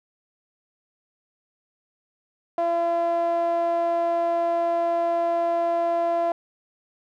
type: tone with band-pass filter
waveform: sawtooth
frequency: 339.5 Hz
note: F4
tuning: 49 cents flat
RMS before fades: -23 dBFS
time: 2.58-6.32 s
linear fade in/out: 2 ms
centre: 720 Hz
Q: 5
effects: none